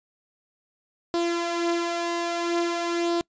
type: tone with flanger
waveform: sawtooth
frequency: 341.8 Hz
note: F4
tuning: 37 cents flat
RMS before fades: -26 dBFS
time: 1.14-3.21 s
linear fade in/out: 0 ms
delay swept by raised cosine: 0.22 to 4.82 ms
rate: 0.5 Hz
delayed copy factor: +0.5
effects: noise-tail reverb RT60 0.1 s tail -25 dB re dry + resampled to 16000 Hz